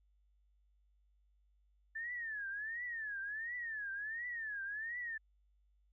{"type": "tone with vibrato", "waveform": "sine", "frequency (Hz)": 1760, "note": "A6", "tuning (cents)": 0, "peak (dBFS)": -39, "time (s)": [1.95, 5.18], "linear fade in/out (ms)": 10, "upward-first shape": "triangle", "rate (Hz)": 1.4, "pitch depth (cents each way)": 210, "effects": ["added 50 Hz sine -69 dBFS peak until 5.92 s"]}